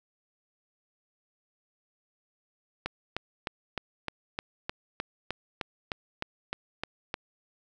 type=click train; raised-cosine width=0.3 ms; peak=-15 dBFS; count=15; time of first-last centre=2.86-7.141 s; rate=3.27 Hz; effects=none